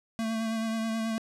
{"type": "tone with vibrato", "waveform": "square", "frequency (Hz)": 223.9, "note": "A3", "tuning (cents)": 30, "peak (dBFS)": -29, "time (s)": [0.19, 1.18], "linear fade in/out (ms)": 0, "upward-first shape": "sine", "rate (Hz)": 9.3, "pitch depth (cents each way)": 22, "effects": ["low-pass 10000 Hz 12 dB/octave", "11-bit"]}